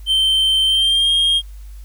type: tone with pitch glide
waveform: triangle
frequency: 3113 to 3234 Hz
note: G7 to G#7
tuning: -13 to -47 cents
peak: -11 dBFS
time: 0.06-1.42 s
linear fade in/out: 50 ms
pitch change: +66 cents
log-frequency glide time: 0.66-1.11 s
effects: added 50 Hz sine -32 dBFS peak until 1.84 s + white hiss -53 dBFS RMS until 1.84 s